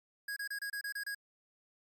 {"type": "tone bursts", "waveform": "square", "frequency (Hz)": 1649, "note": "G#6", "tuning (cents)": -13, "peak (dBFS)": -37, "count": 8, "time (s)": [0.28, 1.148], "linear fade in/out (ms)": 5, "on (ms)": 84, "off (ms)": 28, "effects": ["MP3 96 kbps"]}